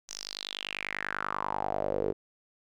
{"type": "tone with band-pass filter sweep", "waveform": "sawtooth", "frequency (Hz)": 50.2, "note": "G1", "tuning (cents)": 42, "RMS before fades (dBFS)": -34, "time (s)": [0.08, 2.13], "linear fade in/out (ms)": 20, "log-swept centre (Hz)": [6300, 410], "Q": 5.2, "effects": []}